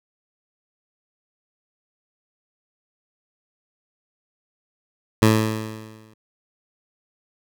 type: tone with exponential decay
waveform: 15% pulse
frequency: 109.6 Hz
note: A2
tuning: 6 cents flat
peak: -5 dBFS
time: 5.22-6.14 s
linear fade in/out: 5 ms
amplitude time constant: 200 ms
effects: none